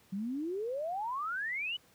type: exponential sweep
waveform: sine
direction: up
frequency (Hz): 185.1 to 3032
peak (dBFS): -33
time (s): 0.12-1.77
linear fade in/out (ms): 10
effects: pink hiss -64 dBFS RMS until 1.94 s + high-pass 80 Hz 12 dB/octave